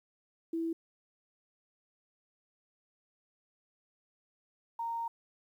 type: tone pair in turn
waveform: sine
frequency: 329.6 / 925 Hz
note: E4 / A#5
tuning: 0 / -14 cents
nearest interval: octave + tritone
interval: 1786 cents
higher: second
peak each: -31 / -33 dBFS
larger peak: first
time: 0.53-0.73 / 4.79-5.08 s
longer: second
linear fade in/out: 5 ms
effects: 11-bit